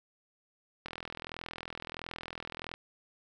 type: click train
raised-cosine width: 0.3 ms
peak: -23 dBFS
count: 79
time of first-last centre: 0.86-2.74 s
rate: 41.5 Hz
effects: none